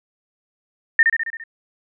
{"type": "tone with echo", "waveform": "sine", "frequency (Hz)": 1819, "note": "A#6", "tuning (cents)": -43, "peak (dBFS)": -8, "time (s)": [0.99, 1.03], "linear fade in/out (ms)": 2, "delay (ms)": 68, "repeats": 6, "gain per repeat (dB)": -4, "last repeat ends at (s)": 1.438, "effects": []}